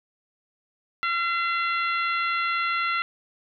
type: harmonic tone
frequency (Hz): 682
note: F5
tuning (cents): -41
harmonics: 2 / 3 / 4 / 5 / 6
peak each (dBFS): -25 / -28 / -32 / -37 / -39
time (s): 1.03-3.02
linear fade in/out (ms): 0
effects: none